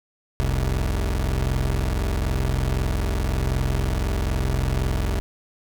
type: tone pair together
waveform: 25% pulse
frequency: 43.93 / 65.41 Hz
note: F1 / C2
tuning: +11 / 0 cents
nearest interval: perfect fifth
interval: 689 cents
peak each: -20 dBFS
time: 0.4-5.2 s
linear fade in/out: 0 ms
effects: none